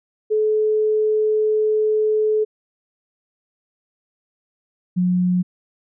sine tone pair in turn, 430 / 180.31 Hz, A4 / F#3, -40 / -44 cents, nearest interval octave + minor third, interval 1504 cents, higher first, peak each -15 dBFS, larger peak neither, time 0.3-2.45 / 4.96-5.43 s, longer first, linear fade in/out 20 ms, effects none

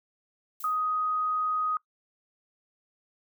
violet noise with exponential decay, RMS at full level -39 dBFS, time 0.6-0.87 s, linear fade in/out 5 ms, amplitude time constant 57 ms
sine tone, 1251 Hz, D#6, 9 cents sharp, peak -25 dBFS, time 0.64-1.77 s, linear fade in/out 2 ms
effects noise-tail reverb RT60 0.1 s tail -22 dB re dry

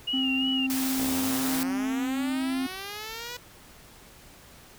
sine tone with vibrato, 2850 Hz, F7, 34 cents sharp, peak -26 dBFS, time 0.07-0.67 s, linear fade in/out 10 ms, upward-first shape sine, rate 2.9 Hz, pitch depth 57 cents each way
triangle tone, 263.3 Hz, C4, 11 cents sharp, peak -24 dBFS, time 0.13-2.67 s, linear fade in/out 10 ms
white noise, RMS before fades -32 dBFS, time 0.7-1.63 s, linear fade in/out 0 ms
5% pulse linear sweep, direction up, 55 to 493.9 Hz, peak -24 dBFS, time 0.98-3.37 s, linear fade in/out 5 ms
effects pink hiss -51 dBFS RMS until 4.78 s

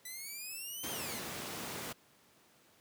5% pulse exponential two-way sweep, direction up then down, 1975.5 to 3212 to 1975.5 Hz, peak -33 dBFS, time 0.05-1.19 s, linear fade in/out 5 ms, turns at 0.9 s
pink noise, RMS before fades -41 dBFS, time 0.83-1.93 s, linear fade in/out 10 ms
effects pink hiss -65 dBFS RMS until 2.8 s + high-pass 150 Hz 12 dB/octave

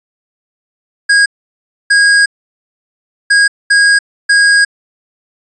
square tone bursts at uneven times, 1637 Hz, G#6, 25 cents flat, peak -6 dBFS, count 5, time 1.09-1.26 / 1.9-2.26 / 3.3-3.48 / 3.7-3.99 / 4.29-4.65 s, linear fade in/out 10 ms, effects resampled to 22050 Hz

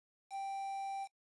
triangle tone with quantisation, 784 Hz, G5, in tune, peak -36 dBFS, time 0.3-1.08 s, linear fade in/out 50 ms, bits 9, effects noise-tail reverb RT60 0.1 s tail -22 dB re dry + resampled to 24000 Hz

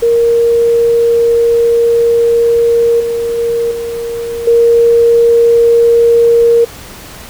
sine tone with level steps, 467.2 Hz, A#4, 4 cents sharp, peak -6 / -12 / -10 / -16 / -4 dBFS, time 0.02-6.65 s, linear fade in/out 10 ms, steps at 3 / 3.38 / 3.71 / 4.47 s, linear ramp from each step 5 ms, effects pink hiss -31 dBFS RMS until 7.29 s

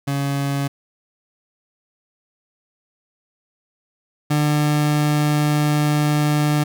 30% pulse tone pair in turn, 140 / 149.05 Hz, C#3 / D3, +18 / +26 cents, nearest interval minor second, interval 108 cents, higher second, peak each -17 / -13 dBFS, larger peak second, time 0.07-0.68 / 4.3-6.64 s, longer second, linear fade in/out 10 ms, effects none

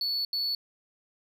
sine tone bursts at uneven times, 4435 Hz, C#8, in tune, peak -24 dBFS, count 2, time 0.01-0.25 / 0.33-0.55 s, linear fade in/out 2 ms, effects tanh soft clip ceiling -26 dBFS

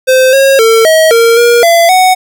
square tone with pitch steps, 518 / 543 / 450.7 / 637 / 461.6 / 474.3 / 677 / 743 Hz, C5 / C#5 / A4 / D#5 / A#4 / A#4 / E5 / F#5, -17 / -36 / +42 / +41 / -17 / +30 / +46 / +7 cents, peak -4 dBFS, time 0.07-2.15 s, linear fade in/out 20 ms, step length 260 ms, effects none

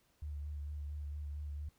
sine tone with vibrato, 73.5 Hz, D2, 2 cents sharp, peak -39 dBFS, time 0.22-1.69 s, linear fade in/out 5 ms, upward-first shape sine, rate 4.4 Hz, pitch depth 27 cents each way, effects pink hiss -73 dBFS RMS until 1.78 s

